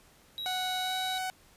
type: tone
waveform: triangle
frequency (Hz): 3850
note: B7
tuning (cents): -45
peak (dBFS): -33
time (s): 0.38-1.18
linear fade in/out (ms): 0
type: tone with pitch glide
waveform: sawtooth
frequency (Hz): 740 to 747.3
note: F#5 to F#5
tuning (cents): 0 to +17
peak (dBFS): -28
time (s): 0.46-1.3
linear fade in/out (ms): 0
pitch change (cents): +17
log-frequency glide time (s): 0.82-0.94
effects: pink hiss -60 dBFS RMS until 1.56 s + resampled to 32000 Hz